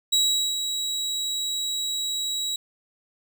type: tone with ADSR envelope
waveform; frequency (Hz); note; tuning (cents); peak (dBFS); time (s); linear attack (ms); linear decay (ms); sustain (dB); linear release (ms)
30% pulse; 3873; B7; -35; -15; 0.12-2.56; 11; 420; -8; 3
effects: none